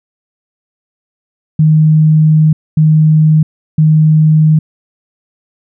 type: tone bursts at uneven times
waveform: sine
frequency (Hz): 155.56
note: D#3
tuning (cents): 0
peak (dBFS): -4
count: 3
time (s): 1.59-2.53 / 2.77-3.43 / 3.78-4.59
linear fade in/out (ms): 5
effects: none